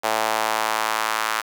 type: tone with high-pass filter sweep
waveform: sawtooth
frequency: 110 Hz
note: A2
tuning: in tune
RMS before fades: -23 dBFS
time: 0.03-1.42 s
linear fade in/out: 20 ms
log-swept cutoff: 710 to 1200 Hz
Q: 1.8
effects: 7-bit